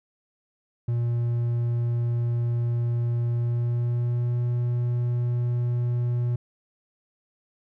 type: tone with pitch glide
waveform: triangle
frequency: 118.8 to 121.02 Hz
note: A#2 to B2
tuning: +33 to -35 cents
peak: -20 dBFS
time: 0.88-6.36 s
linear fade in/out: 5 ms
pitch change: +32 cents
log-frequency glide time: 3.35-4.39 s
effects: none